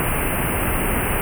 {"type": "band-stop noise", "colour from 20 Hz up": "pink", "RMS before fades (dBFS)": -21, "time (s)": [0, 1.21], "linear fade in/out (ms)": 0, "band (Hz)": [2900, 8800], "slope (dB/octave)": 96, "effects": []}